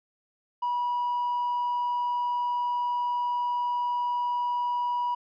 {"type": "tone", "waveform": "triangle", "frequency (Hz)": 972, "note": "B5", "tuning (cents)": -28, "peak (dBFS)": -22, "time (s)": [0.62, 5.15], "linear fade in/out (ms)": 10, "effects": ["tanh soft clip ceiling -21 dBFS", "resampled to 11025 Hz"]}